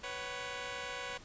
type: chord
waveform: 10% pulse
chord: B suspended second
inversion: none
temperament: equal with one note detuned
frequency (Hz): 493.9 / 554.4 / 755.1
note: B4 / C#5 / F#5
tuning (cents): 0 / 0 / +35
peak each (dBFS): -34 / -35 / -38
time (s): 0.03-1.18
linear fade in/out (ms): 10
effects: pink hiss -55 dBFS RMS until 1.24 s + resampled to 16000 Hz